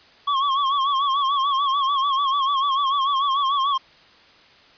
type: tone with vibrato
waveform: square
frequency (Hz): 1103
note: C#6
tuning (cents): -9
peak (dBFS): -19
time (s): 0.27-3.78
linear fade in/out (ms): 10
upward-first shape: sine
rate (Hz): 6.8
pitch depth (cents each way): 79
effects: white hiss -51 dBFS RMS until 4.77 s + resampled to 11025 Hz